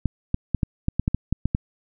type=clicks; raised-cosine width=5 ms; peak=-8 dBFS; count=11; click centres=0.057 / 0.344 / 0.547 / 0.632 / 0.884 / 0.996 / 1.079 / 1.146 / 1.326 / 1.456 / 1.549 s; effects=none